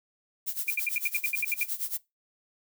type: noise with tremolo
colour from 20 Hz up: violet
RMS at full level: -30 dBFS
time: 0.46-1.98 s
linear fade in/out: 20 ms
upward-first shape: sine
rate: 8.9 Hz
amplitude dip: 85%
type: tone bursts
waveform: sine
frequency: 2400 Hz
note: D7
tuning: 37 cents sharp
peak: -24 dBFS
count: 11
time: 0.68-1.633 s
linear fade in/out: 2 ms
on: 23 ms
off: 70 ms
effects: noise-tail reverb RT60 0.2 s tail -21 dB re dry